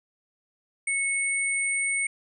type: tone pair together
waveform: sine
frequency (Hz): 2204 / 8753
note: C#7 / C#9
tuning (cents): -11 / -23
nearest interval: 2 octaves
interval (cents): 2388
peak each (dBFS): -25 / -29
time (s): 0.87-2.07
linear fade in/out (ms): 5
effects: none